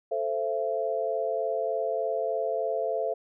sine chord, A minor, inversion none, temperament equal with one note detuned, 440 / 523.3 / 673.1 Hz, A4 / C5 / E5, 0 / 0 / +36 cents, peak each -31 / -31 / -29 dBFS, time 0.11-3.14 s, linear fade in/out 10 ms, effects none

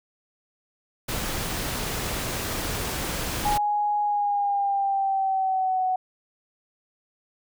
pink noise, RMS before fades -29 dBFS, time 1.08-3.58 s, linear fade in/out 10 ms
sine tone with pitch glide, 830.6 to 744.3 Hz, G#5 to F#5, 0 to +10 cents, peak -21 dBFS, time 3.45-5.96 s, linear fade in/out 5 ms, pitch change -190 cents, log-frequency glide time 4.02-5.85 s
effects none

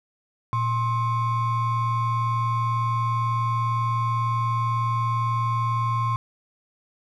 triangle ring-modulated tone, 587.3 Hz, D5, in tune, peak -16 dBFS, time 0.53-6.16 s, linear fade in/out 0 ms, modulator 471 Hz, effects none

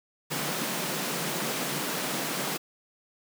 pink high-pass noise, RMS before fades -31 dBFS, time 0.3-2.58 s, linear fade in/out 20 ms, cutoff 140 Hz, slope 96 dB/octave, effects none

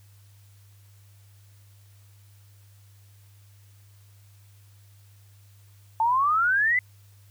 sine exponential sweep, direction up, 877 to 2046 Hz, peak -19 dBFS, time 6-6.79 s, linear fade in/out 2 ms, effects added 100 Hz sine -51 dBFS peak until 7.3 s + white hiss -62 dBFS RMS until 7.3 s

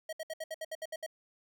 square tone bursts, 637 Hz, D#5, 41 cents sharp, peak -37 dBFS, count 10, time 0.09-1.064 s, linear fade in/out 5 ms, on 38 ms, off 66 ms, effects none

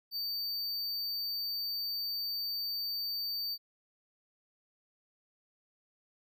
square tone, 4600 Hz, D8, 37 cents flat, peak -34 dBFS, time 0.11-3.58 s, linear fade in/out 50 ms, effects none

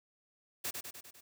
white noise with echo, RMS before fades -37 dBFS, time 0.64-0.71 s, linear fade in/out 10 ms, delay 100 ms, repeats 5, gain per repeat -4 dB, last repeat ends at 1.21 s, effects none

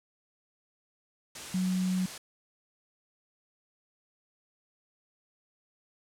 sine tone in noise, 185 Hz, F#3, in tune, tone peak -26 dBFS, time 1.54-2.06 s, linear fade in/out 5 ms, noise white, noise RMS -41 dBFS, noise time 1.35-2.18 s, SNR +12 dB, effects low-pass 9000 Hz 12 dB/octave

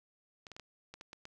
clicks, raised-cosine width 0.2 ms, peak -30 dBFS, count 8, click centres 0.468 / 0.517 / 0.565 / 0.597 / 0.94 / 1.011 / 1.131 / 1.254 s, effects none

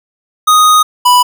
square tone pair in turn, 1244.5 / 987.8 Hz, D#6 / B5, 0 / 0 cents, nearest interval major third, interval 400 cents, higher first, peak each -5 dBFS, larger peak neither, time 0.47-0.83 / 1.05-1.23 s, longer first, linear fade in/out 10 ms, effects none

